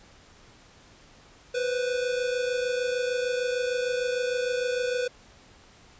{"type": "tone pair together", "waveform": "square", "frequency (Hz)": [492.4, 519], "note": ["B4", "C5"], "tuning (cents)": [-5, -14], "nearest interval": "minor second", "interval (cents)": 91, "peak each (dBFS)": [-27, -33], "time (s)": [1.54, 5.08], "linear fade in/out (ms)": 10, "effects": ["pink hiss -54 dBFS RMS until 5.99 s", "resampled to 16000 Hz"]}